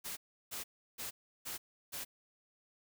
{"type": "noise bursts", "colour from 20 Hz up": "white", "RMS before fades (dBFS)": -42, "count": 5, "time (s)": [0.04, 2.05], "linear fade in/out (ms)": 20, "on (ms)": 130, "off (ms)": 340, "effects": []}